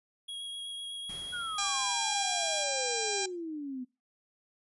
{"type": "tone with vibrato", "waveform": "square", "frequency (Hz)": 3300, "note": "G#7", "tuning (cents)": -12, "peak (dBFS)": -38, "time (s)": [0.28, 2.64], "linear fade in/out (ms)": 10, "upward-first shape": "square", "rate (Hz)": 8, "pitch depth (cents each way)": 9}
{"type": "noise with exponential decay", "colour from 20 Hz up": "pink", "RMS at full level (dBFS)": -48, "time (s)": [1.09, 2.75], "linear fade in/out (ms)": 5, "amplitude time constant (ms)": 360}
{"type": "exponential sweep", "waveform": "sine", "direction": "down", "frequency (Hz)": [1483, 246.5], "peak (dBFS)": -35, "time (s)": [1.32, 3.85], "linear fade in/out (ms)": 20}
{"type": "harmonic tone", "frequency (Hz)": 801, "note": "G5", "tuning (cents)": 37, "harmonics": [1, 2, 3, 4, 5, 6, 7, 8, 9, 10], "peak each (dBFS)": [-38, -42, -39, -42, -38, -42, -37, -43, -38, -42], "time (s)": [1.58, 3.26], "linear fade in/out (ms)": 5}
{"effects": ["noise-tail reverb RT60 0.3 s tail -23 dB re dry", "resampled to 24000 Hz"]}